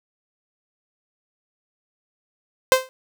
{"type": "tone with exponential decay", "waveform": "sawtooth", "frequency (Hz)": 519, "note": "C5", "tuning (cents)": -14, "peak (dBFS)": -5, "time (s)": [2.72, 2.89], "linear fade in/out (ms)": 0, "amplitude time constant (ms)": 36, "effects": []}